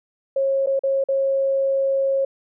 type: tone with dropouts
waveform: sine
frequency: 543 Hz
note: C#5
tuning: 36 cents flat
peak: -17 dBFS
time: 0.36-2.25 s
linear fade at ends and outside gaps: 5 ms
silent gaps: 0.662-0.67 / 0.793-0.835 / 1.04-1.086 s
effects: none